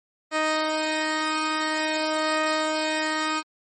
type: tone pair together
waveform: 10% pulse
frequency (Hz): 311.4 / 622.3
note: D#4 / D#5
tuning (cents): +2 / 0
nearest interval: octave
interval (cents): 1198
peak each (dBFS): -16 / -20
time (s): 0.31-3.43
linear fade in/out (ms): 50
effects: MP3 32 kbps